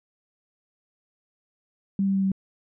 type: tone with pitch steps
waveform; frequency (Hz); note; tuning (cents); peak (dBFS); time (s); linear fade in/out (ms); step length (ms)
sine; 196 / 194.76 / 193.53 / 192.3; G3 / G3 / G3 / G3; 0 / -11 / -22 / -33; -20; 1.99-2.318; 2; 82
effects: none